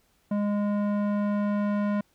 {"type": "tone with low-pass filter sweep", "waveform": "square", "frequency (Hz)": 205.6, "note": "G#3", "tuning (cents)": -17, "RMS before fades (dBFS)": -26, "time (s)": [0.31, 2.01], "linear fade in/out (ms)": 5, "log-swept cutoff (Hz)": [890, 1500], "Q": 0.83, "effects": ["pink hiss -67 dBFS RMS until 2.14 s"]}